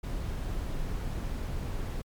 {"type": "noise", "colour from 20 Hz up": "brown", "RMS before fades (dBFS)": -33, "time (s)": [0.03, 2.02], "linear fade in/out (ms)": 10, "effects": ["MP3 96 kbps"]}